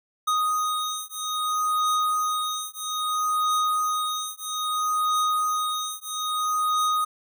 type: beating tone pair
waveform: square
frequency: 1244.5 / 1245.11 Hz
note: D#6 / D#6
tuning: 0 / +1 cents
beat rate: 0.61 Hz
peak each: -27 dBFS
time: 0.27-7.05 s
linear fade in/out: 10 ms
effects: none